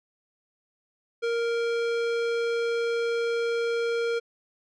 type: tone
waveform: square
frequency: 466.2 Hz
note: A#4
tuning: in tune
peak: -25 dBFS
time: 1.22-4.2 s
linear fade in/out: 20 ms
effects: low-pass 4000 Hz 12 dB/octave